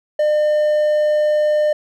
triangle tone, 603 Hz, D5, 46 cents sharp, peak -11 dBFS, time 0.19-1.73 s, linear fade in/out 5 ms, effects none

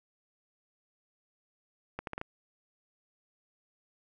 accelerating click train, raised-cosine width 0.5 ms, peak -21 dBFS, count 5, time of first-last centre 1.99-2.214 s, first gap 82 ms, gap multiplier 0.75, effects none

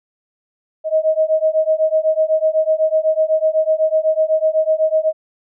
sine beating tone pair, 626 / 634 Hz, D#5 / D#5, +10 / +32 cents, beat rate 8 Hz, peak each -16 dBFS, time 0.84-5.13 s, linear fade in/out 50 ms, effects none

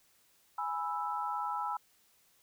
sine chord, E major, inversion first, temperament equal, 830.6 / 987.8 / 1318.5 Hz, G#5 / B5 / E6, 0 / 0 / 0 cents, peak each -37 / -37 / -37 dBFS, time 0.58-1.77 s, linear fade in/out 5 ms, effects white hiss -68 dBFS RMS until 2.42 s

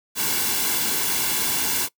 white noise with comb filter, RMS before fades -23 dBFS, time 0.15-1.89 s, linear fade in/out 50 ms, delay 1.6 ms, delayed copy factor -0.6, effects noise-tail reverb RT60 0.1 s tail -21 dB re dry

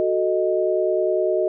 sine chord, D# diminished, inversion first, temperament equal, 370 / 440 / 622.3 Hz, F#4 / A4 / D#5, 0 / 0 / 0 cents, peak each -21 / -25 / -21 dBFS, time 0-1.48 s, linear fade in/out 0 ms, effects none

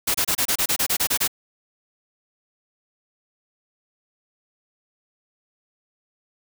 white noise bursts, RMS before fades -21 dBFS, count 12, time 0.07-1.278 s, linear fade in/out 10 ms, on 75 ms, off 28 ms, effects none

